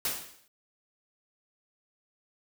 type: noise with exponential decay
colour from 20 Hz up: white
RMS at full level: -28 dBFS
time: 0.05-0.48 s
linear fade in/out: 2 ms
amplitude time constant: 92 ms
effects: none